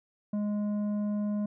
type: tone with tanh clipping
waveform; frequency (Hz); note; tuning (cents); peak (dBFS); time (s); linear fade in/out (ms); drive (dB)
sine; 207.7; G#3; 0; -29; 0.33-1.46; 5; 8
effects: none